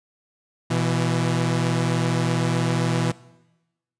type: tone pair together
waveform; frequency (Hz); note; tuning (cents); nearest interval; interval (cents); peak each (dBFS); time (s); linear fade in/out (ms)
sawtooth; 122.4 / 165.78; B2 / E3; -15 / +10; perfect fourth; 525; -19; 0.7-3.12; 10
effects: noise-tail reverb RT60 1.0 s tail -20 dB re dry + resampled to 22050 Hz